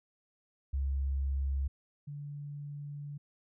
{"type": "tone pair in turn", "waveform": "sine", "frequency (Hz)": [68.3, 144.72], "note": ["C#2", "D3"], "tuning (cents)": [-25, -25], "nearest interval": "octave + minor second", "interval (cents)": 1300, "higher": "second", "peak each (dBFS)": [-29, -39], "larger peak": "first", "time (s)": [[0.73, 1.68], [2.07, 3.18]], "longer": "second", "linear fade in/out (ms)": 10, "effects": []}